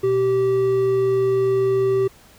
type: tone pair together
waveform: triangle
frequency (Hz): 122.35 / 387.4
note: B2 / G4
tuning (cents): -16 / -20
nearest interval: octave + minor sixth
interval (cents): 1996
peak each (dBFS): -26 / -14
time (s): 0.03-2.08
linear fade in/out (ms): 10
effects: pink hiss -50 dBFS RMS until 2.38 s